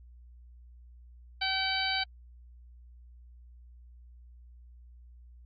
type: harmonic tone with a mistuned harmonic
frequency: 766 Hz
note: G5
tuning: 40 cents flat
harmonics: 1 / 2 / 3 / 4 / 5 / 6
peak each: -35 / -35 / -35 / -35 / -35 / -35 dBFS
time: 1.41-2.04 s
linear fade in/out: 10 ms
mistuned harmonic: 5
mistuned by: +31 cents
effects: added 60 Hz sine -50 dBFS peak until 5.45 s + AAC 48 kbps